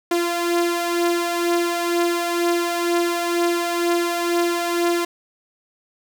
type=beating tone pair; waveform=sawtooth; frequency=344.1 / 346.2 Hz; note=F4 / F4; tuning=-26 / -15 cents; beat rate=2.1 Hz; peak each=-16 / -21 dBFS; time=0.11-5.05 s; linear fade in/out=5 ms; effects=none